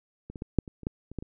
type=clicks; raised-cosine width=3 ms; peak=-27 / -26 / -21 / -8 / -28 / -30 / -16 / -29 / -20 / -27 dBFS; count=10; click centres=0.3 / 0.358 / 0.421 / 0.587 / 0.678 / 0.833 / 0.869 / 1.116 / 1.187 / 1.225 s; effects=none